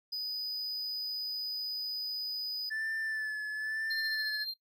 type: tone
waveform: triangle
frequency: 4978 Hz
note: D#8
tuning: in tune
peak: -32 dBFS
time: 0.12-2.7 s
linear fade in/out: 10 ms
type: tone with vibrato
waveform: triangle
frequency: 1748 Hz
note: A6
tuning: 12 cents flat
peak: -31 dBFS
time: 2.7-4.45 s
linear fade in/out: 20 ms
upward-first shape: sine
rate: 1 Hz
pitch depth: 33 cents each way
type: tone with tremolo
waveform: triangle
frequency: 4186 Hz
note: C8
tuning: in tune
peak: -31 dBFS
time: 3.9-4.54 s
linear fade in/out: 10 ms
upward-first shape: triangle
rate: 14 Hz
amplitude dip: 55%
effects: noise-tail reverb RT60 0.1 s tail -18 dB re dry